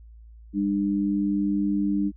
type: tone pair together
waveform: sine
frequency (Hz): 200 / 299.7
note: G3 / D4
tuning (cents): +35 / +35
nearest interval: perfect fifth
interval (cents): 700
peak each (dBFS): -24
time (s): 0.53-2.12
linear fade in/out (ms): 50
effects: added 56 Hz sine -44 dBFS peak until 2.16 s